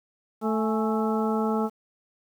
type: harmonic tone with a mistuned harmonic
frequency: 220 Hz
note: A3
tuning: in tune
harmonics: 1 / 2 / 3 / 4 / 5 / 6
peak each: -25 / -28 / -35 / -31 / -38 / -34 dBFS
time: 0.41-1.7 s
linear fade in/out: 50 ms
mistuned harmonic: 4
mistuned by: -73 cents
effects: 9-bit